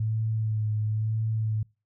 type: tone with vibrato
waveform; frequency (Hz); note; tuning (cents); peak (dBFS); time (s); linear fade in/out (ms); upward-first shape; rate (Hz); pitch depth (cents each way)
sine; 108.9; A2; -17; -24; 0-1.63; 5; sine; 0.99; 29
effects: noise-tail reverb RT60 0.3 s tail -26 dB re dry